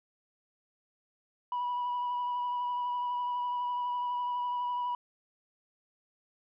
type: tone with vibrato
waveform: sine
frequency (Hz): 979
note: B5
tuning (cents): -15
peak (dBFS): -28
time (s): 1.52-4.95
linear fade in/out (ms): 2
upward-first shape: sine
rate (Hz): 12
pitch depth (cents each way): 16
effects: tanh soft clip ceiling -28 dBFS